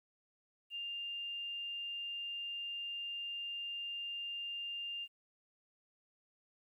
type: tone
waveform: sine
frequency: 2800 Hz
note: F7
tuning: 4 cents sharp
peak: -39 dBFS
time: 0.7-5.08 s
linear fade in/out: 50 ms
effects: 12-bit